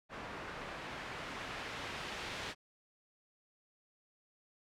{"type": "noise with low-pass filter sweep", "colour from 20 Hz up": "white", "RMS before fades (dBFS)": -44, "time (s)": [0.09, 2.55], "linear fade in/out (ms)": 50, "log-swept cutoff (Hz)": [1500, 3200], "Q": 0.75, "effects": []}